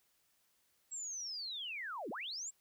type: linear two-way sweep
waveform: sine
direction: down then up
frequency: 7720 to 189.8 to 7720 Hz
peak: -40 dBFS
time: 0.91-2.51 s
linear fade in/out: 20 ms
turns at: 2.1 s
effects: white hiss -75 dBFS RMS until 2.6 s